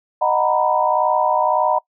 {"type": "chord", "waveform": "sine", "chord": "B major seventh", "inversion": "first", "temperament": "just", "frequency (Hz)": [617.4, 740.8, 926, 987.8], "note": ["D#5", "F#5", "A#5", "B5"], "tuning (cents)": [-14, 2, -12, 0], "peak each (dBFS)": -20, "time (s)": [0.21, 1.79], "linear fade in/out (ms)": 10, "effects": ["noise-tail reverb RT60 0.1 s tail -23 dB re dry"]}